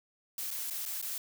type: noise with dropouts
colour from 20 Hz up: blue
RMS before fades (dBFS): -37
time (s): 0.38-1.18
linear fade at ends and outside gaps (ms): 2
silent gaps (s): 0.506-0.511 / 0.701-0.707 / 0.854-0.86 / 1.016-1.025
effects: none